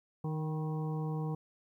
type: harmonic tone with a mistuned harmonic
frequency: 155.6 Hz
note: D#3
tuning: in tune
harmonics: 1 / 2 / 3 / 5 / 6 / 7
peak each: -33 / -44 / -43 / -47 / -50 / -52 dBFS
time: 0.24-1.35 s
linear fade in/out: 5 ms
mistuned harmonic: 6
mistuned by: +60 cents
effects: 12-bit